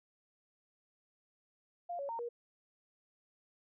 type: tone with pitch steps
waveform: sine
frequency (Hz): 698 / 560 / 920 / 475.3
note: F5 / C#5 / A#5 / A#4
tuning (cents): -1 / +18 / -23 / +34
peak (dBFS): -37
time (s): 1.89-2.29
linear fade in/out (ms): 10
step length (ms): 100
effects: none